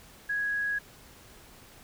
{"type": "tone", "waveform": "sine", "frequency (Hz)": 1661.2, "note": "G#6", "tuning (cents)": 0, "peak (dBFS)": -27, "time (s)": [0.29, 0.79], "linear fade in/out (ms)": 10, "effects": ["pink hiss -53 dBFS RMS until 1.83 s"]}